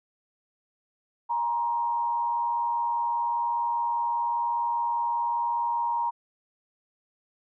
sine tone with frequency modulation, 943 Hz, A#5, 20 cents sharp, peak -24 dBFS, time 1.29-6.11 s, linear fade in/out 20 ms, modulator 101 Hz, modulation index 0.51, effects none

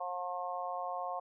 harmonic tone, 179.1 Hz, F3, 44 cents sharp, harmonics 3 / 4 / 5 / 6, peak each -43 / -38 / -43 / -41 dBFS, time 0-1.2 s, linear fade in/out 10 ms, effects none

